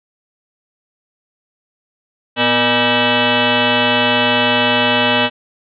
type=tone with frequency modulation; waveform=sine; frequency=1190 Hz; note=D6; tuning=22 cents sharp; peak=-11 dBFS; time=2.36-5.3 s; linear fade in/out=50 ms; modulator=359 Hz; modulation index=6; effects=none